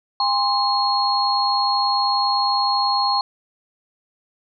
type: tone cluster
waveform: sine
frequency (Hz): 811 / 1041 / 4292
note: G#5 / C6 / C8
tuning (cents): -41 / -9 / +43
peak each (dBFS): -21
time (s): 0.2-3.21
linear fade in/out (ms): 2
effects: none